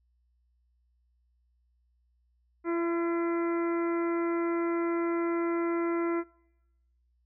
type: harmonic tone with a mistuned harmonic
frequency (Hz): 339.2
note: E4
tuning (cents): +50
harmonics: 1 / 2 / 3 / 4 / 5 / 6 / 7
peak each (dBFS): -27 / -40 / -39 / -39 / -49 / -43 / -52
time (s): 2.64-6.24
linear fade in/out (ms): 50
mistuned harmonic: 2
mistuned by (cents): -20
effects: noise-tail reverb RT60 1.0 s tail -25 dB re dry + added 60 Hz sine -67 dBFS peak until 7.25 s